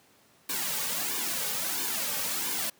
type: noise with flanger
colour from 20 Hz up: white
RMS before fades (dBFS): -31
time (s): 0.49-2.7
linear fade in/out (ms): 5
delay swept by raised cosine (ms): 1.5 to 3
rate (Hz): 1.5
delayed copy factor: -0.75
effects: pink hiss -61 dBFS RMS until 2.79 s + high-pass 150 Hz 12 dB/octave